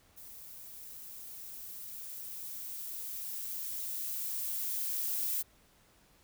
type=noise with level ramp; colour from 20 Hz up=violet; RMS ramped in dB=-50 to -33 dBFS; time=0.16-5.43 s; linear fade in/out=20 ms; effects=pink hiss -65 dBFS RMS until 6.23 s

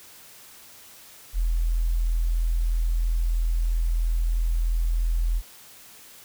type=tone; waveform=sine; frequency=41.53 Hz; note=E1; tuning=14 cents sharp; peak=-20 dBFS; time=1.33-5.42 s; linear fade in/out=50 ms; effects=white hiss -48 dBFS RMS until 6.24 s

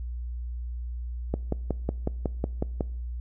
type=click train; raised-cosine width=2 ms; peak=-13 dBFS; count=9; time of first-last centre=1.34-2.808 s; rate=5.45 Hz; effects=noise-tail reverb RT60 0.6 s tail -23 dB re dry + added 60 Hz sine -31 dBFS peak until 3.2 s

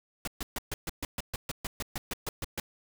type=noise bursts; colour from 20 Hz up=pink; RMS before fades=-34 dBFS; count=16; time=0.25-2.6 s; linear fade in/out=2 ms; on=25 ms; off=130 ms; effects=none

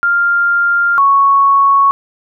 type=tone pair in turn; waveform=sine; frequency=1396.9 / 1108.7 Hz; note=F6 / C#6; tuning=0 / 0 cents; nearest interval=major third; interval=400 cents; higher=first; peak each=-9 / -6 dBFS; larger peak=second; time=0.03-0.98 / 0.98-1.91 s; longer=first; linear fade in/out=0 ms; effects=none

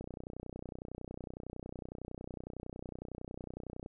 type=click train; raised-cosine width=2 ms; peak=-29 dBFS; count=120; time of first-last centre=0.01-3.861 s; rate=30.9 Hz; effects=none

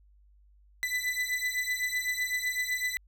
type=beating tone pair; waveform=40% pulse; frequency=1992 / 1999.9 Hz; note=B6 / B6; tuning=+14 / +21 cents; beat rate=7.9 Hz; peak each=-31 dBFS; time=0.83-2.97 s; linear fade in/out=0 ms; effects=added 50 Hz sine -57 dBFS peak until 3.07 s

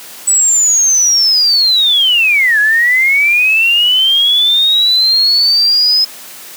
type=linear two-way sweep; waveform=sine; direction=down then up; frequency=7980 to 1661.2 to 5110 Hz; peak=-7 dBFS; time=0.27-6.05 s; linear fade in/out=10 ms; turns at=2.59 s; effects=white hiss -32 dBFS RMS until 6.56 s + high-pass 200 Hz 12 dB/octave

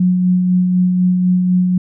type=tone with tremolo; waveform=sine; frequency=181.6 Hz; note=F#3; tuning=32 cents flat; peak=-9 dBFS; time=0-1.78 s; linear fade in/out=5 ms; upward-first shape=sine; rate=4 Hz; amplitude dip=30%; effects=none

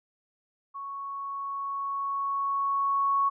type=tone with level ramp; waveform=sine; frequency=1108.7 Hz; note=C#6; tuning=in tune; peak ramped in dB=-35 to -21 dBFS; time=0.74-3.3 s; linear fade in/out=20 ms; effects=none

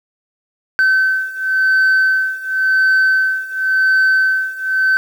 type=beating tone pair; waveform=sine; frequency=1534 / 1534.93 Hz; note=G6 / G6; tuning=-38 / -37 cents; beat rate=0.93 Hz; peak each=-14 / -12 dBFS; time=0.79-4.97 s; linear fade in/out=0 ms; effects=tanh soft clip ceiling -8 dBFS + 7-bit

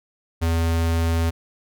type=tone; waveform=square; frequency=82.8 Hz; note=E2; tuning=8 cents sharp; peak=-19 dBFS; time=0.41-1.31 s; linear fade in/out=20 ms; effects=none

